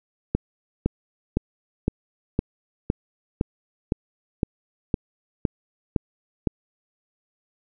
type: click train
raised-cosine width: 3 ms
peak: -7 dBFS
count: 13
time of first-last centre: 0.35-6.472 s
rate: 1.96 Hz
effects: none